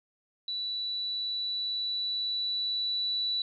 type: tone with level ramp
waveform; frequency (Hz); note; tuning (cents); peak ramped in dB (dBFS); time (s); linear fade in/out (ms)
sine; 3951; B7; 0; -31 to -27; 0.48-3.42; 2
effects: none